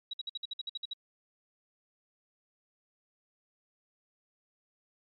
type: tone bursts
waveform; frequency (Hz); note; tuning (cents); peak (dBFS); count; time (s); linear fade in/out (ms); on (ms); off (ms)
sine; 3866; B7; -38; -34; 11; 0.11-0.935; 5; 25; 55
effects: MP3 64 kbps